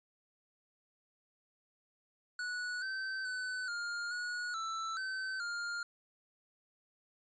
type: tone with pitch steps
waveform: square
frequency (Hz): 1471 / 1544 / 1506 / 1410 / 1455 / 1326 / 1534 / 1406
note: F#6 / G6 / F#6 / F6 / F#6 / E6 / G6 / F6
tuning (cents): -11 / -27 / +30 / +16 / -29 / +10 / -38 / +11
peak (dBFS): -37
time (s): 2.39-5.83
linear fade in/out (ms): 2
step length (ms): 430
effects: resampled to 16000 Hz